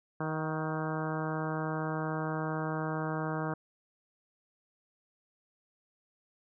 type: harmonic tone with a mistuned harmonic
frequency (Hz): 157.4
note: D#3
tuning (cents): +20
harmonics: 1 / 2 / 3 / 4 / 5 / 6 / 7 / 8 / 9 / 10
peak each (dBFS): -35 / -38 / -40 / -41 / -42 / -43 / -43 / -44 / -45 / -45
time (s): 0.2-3.54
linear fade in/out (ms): 5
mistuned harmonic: 5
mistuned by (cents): -29
effects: none